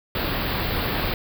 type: band-stop noise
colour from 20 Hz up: pink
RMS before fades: -25 dBFS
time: 0.15-1.14 s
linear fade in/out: 2 ms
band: 4800 to 13000 Hz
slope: 96 dB/octave
effects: none